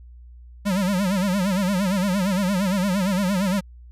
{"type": "tone with vibrato", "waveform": "square", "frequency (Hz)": 191.4, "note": "G3", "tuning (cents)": -41, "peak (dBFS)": -20, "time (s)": [0.65, 3.61], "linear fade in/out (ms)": 20, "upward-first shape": "sine", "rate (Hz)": 8.7, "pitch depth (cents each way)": 130, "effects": ["added 60 Hz sine -41 dBFS peak until 3.91 s", "resampled to 32000 Hz"]}